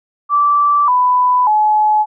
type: tone with pitch steps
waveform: sine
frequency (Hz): 1164 / 995.9 / 852.1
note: D6 / B5 / G#5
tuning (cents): -16 / +14 / +44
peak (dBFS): -9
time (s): 0.29-2.06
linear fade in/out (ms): 50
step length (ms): 590
effects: none